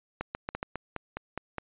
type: two click trains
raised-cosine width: 0.5 ms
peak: -18 / -17 dBFS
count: 6 / 4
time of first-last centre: 0.55-1.583 / 0.21-0.629 s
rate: 4.84 / 7.16 Hz
effects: resampled to 8000 Hz